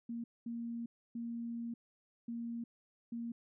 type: tone bursts at uneven times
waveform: sine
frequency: 233.7 Hz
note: A#3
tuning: 5 cents sharp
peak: -38 dBFS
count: 5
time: 0.09-0.24 / 0.46-0.86 / 1.15-1.74 / 2.28-2.64 / 3.12-3.32 s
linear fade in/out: 5 ms
effects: none